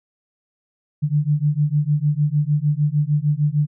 sine beating tone pair, 145.1 / 151.7 Hz, D3 / D#3, -21 / -44 cents, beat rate 6.6 Hz, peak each -19 / -19 dBFS, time 1.02-3.67 s, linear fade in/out 20 ms, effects none

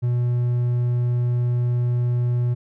triangle tone, 121.7 Hz, B2, 25 cents flat, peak -16 dBFS, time 0.02-2.55 s, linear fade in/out 20 ms, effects none

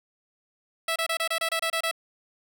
10% pulse tone bursts, 657 Hz, E5, 6 cents flat, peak -16 dBFS, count 10, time 0.88-1.913 s, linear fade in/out 5 ms, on 79 ms, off 27 ms, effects none

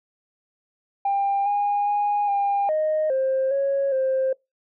sine tone with pitch steps, 796 / 817 / 823 / 803 / 620 / 529 / 552 / 527 Hz, G5 / G#5 / G#5 / G5 / D#5 / C5 / C#5 / C5, +26 / -29 / -16 / +41 / -6 / +19 / -7 / +12 cents, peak -18 dBFS, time 1.05-4.33 s, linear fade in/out 5 ms, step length 410 ms, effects noise-tail reverb RT60 0.2 s tail -25 dB re dry + tanh soft clip ceiling -16 dBFS

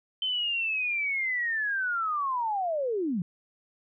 sine linear sweep, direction down, 3088 to 160 Hz, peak -26 dBFS, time 0.22-3.22 s, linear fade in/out 2 ms, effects none

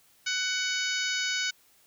harmonic tone with a mistuned harmonic, 747 Hz, F#5, 16 cents sharp, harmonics 2 / 3 / 4 / 5 / 6 / 7 / 8 / 9, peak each -32 / -34 / -35 / -36 / -37 / -37 / -38 / -39 dBFS, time 0.26-1.51 s, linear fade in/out 10 ms, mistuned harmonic 7, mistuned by -45 cents, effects white hiss -62 dBFS RMS until 1.86 s

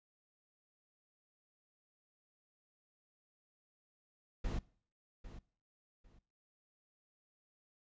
brown noise with echo, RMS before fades -37 dBFS, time 4.44-4.59 s, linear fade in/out 5 ms, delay 800 ms, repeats 2, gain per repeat -13 dB, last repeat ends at 6.19 s, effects noise-tail reverb RT60 0.5 s tail -22 dB re dry + resampled to 16000 Hz

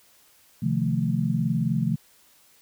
sine chord, F dominant seventh, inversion second, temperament equal, 130.81 / 155.56 / 174.61 / 220 Hz, C3 / Eb3 / F3 / A3, 0 / 0 / 0 / 0 cents, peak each -27 dBFS, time 0.62-1.96 s, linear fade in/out 10 ms, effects white hiss -58 dBFS RMS until 2.61 s

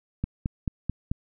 click train, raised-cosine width 5 ms, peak -14 dBFS, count 5, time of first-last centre 0.24-1.115 s, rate 4.57 Hz, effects none

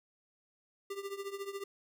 square tone with tremolo, 396.8 Hz, G4, 21 cents sharp, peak -36 dBFS, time 0.9-1.64 s, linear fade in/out 5 ms, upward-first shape triangle, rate 14 Hz, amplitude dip 85%, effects none

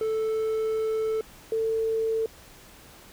triangle / sine tone pair in turn, 439.9 / 446.6 Hz, A4 / A4, 0 / +26 cents, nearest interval unison, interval 26 cents, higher second, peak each -22 / -23 dBFS, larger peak first, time 0.01-1.21 / 1.52-2.26 s, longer first, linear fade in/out 2 ms, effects pink hiss -50 dBFS RMS until 3.12 s

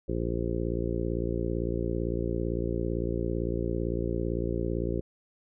harmonic tone, 57.8 Hz, A#1, 14 cents flat, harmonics 1 / 2 / 3 / 4 / 5 / 6 / 7 / 8 / 9, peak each -33 / -35 / -36 / -39 / -38 / -34 / -35 / -42 / -39 dBFS, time 0.08-5.01 s, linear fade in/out 10 ms, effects none

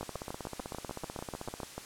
two click trains, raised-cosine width 1 ms, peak -24 / -23 dBFS, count 26 / 13, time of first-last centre 0.03-1.602 / 0.01-1.78 s, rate 15.9 / 6.78 Hz, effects white hiss -48 dBFS RMS until 1.85 s + low-pass 10000 Hz 12 dB/octave

